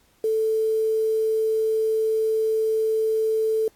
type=tone with quantisation; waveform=sine; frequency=440 Hz; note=A4; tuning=in tune; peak=-19 dBFS; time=0.24-3.68 s; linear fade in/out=2 ms; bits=7; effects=pink hiss -61 dBFS RMS until 3.75 s + AAC 64 kbps